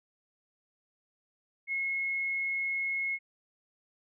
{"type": "tone", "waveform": "sine", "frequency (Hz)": 2171, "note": "C#7", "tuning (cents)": -37, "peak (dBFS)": -29, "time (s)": [1.67, 3.19], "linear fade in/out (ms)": 50, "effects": []}